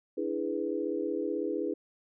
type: chord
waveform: sine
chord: E dominant seventh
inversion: third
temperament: equal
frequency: 293.7 / 329.6 / 415.3 / 493.9 Hz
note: D4 / E4 / G#4 / B4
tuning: 0 / 0 / 0 / 0 cents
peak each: -36 / -34 / -34 / -36 dBFS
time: 0.17-1.74 s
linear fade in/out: 10 ms
effects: none